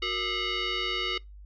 sine tone with frequency modulation, 369.2 Hz, F#4, 4 cents flat, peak -27 dBFS, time 0.02-1.18 s, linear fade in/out 5 ms, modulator 839 Hz, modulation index 4.4, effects noise-tail reverb RT60 0.2 s tail -24 dB re dry + added 50 Hz sine -44 dBFS peak until 1.45 s

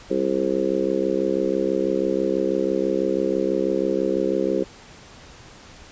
harmonic tone with a mistuned harmonic, 66.1 Hz, C2, 18 cents sharp, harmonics 3 / 4 / 5 / 6 / 7 / 8, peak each -29 / -30 / -25 / -24 / -28 / -26 dBFS, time 0.1-4.64 s, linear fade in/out 10 ms, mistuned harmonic 3, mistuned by -43 cents, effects pink hiss -45 dBFS RMS until 5.91 s + resampled to 16000 Hz

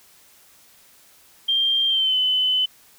sine tone with pitch glide, 3181 to 3025 Hz, G7 to F#7, +25 to +38 cents, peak -17 dBFS, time 1.48-2.66 s, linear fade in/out 10 ms, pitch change -87 cents, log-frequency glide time 1.88-2.17 s, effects white hiss -53 dBFS RMS until 2.98 s

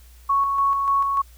sine tone with tremolo, 1108.7 Hz, C#6, in tune, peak -16 dBFS, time 0.29-1.22 s, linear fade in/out 10 ms, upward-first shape square, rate 3.4 Hz, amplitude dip 35%, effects added 60 Hz sine -45 dBFS peak until 1.37 s + white hiss -55 dBFS RMS until 1.37 s

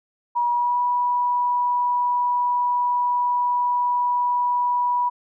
sine tone with pitch glide, 961 to 977.2 Hz, B5 to B5, -48 to -19 cents, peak -18 dBFS, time 0.35-5.1 s, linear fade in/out 20 ms, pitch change +29 cents, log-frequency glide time 0.51-0.79 s, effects none

